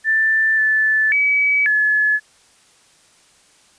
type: tone with pitch steps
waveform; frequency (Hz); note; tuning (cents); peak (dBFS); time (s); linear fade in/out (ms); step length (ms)
sine; 1770 / 1748 / 2281 / 1711; A6 / A6 / C#7 / A6; +10 / -12 / +49 / -49; -13; 0.04-2.2; 50; 540
effects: white hiss -53 dBFS RMS until 3.78 s + resampled to 22050 Hz